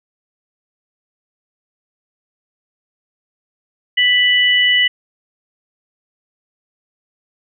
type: tone pair together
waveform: sine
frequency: 1975.6 / 2960 Hz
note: B6 / F#7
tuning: 0 / 0 cents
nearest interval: perfect fifth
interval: 700 cents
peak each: -13 dBFS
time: 3.97-4.88 s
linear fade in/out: 10 ms
effects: none